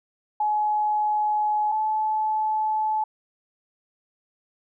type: tone pair in turn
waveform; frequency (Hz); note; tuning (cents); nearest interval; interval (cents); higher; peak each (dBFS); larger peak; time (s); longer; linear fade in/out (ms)
sine; 846 / 863.8; G#5 / A5; +32 / -32; unison; 36; second; -20 / -21; first; 0.4-1.72 / 1.72-3.04; neither; 5
effects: none